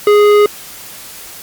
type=tone with tanh clipping; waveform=sine; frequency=415.3 Hz; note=G#4; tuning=in tune; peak=-7 dBFS; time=0.07-0.46 s; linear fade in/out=2 ms; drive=15 dB; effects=white hiss -32 dBFS RMS until 1.42 s + Opus 48 kbps